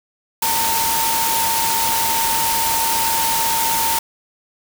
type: tone in noise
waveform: sine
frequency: 910 Hz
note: A#5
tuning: 42 cents flat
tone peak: -20 dBFS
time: 0.42-3.99 s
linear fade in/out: 5 ms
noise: white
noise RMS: -20 dBFS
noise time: 0.42-3.99 s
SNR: -3 dB
effects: none